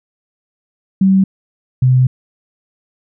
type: tone pair in turn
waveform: sine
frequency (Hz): 191.8 / 128.01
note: G3 / C3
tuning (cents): -37 / -37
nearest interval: perfect fifth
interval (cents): 700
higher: first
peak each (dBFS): -7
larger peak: neither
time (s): 1.01-1.24 / 1.82-2.07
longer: second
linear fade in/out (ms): 5
effects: none